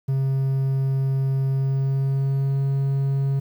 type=tone with pitch glide; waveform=triangle; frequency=134.7 to 137.13 Hz; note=C#3 to C#3; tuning=-49 to -18 cents; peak=-17 dBFS; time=0.08-3.4 s; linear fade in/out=10 ms; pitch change=+31 cents; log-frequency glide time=1.52-2.61 s; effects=9-bit